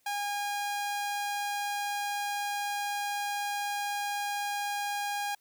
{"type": "tone", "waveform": "sawtooth", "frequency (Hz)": 816, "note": "G#5", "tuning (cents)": -31, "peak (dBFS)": -27, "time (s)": [0.06, 5.35], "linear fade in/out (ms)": 5, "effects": ["white hiss -70 dBFS RMS until 5.4 s"]}